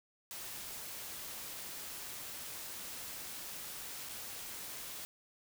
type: noise with dropouts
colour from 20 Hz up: white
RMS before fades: -45 dBFS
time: 0.31-5.05 s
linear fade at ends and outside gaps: 0 ms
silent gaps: 4.089-4.093 s
effects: none